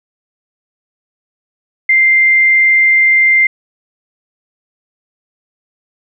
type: tone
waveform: sine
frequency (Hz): 2093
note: C7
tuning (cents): 0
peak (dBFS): -6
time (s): 1.89-3.47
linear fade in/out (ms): 5
effects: none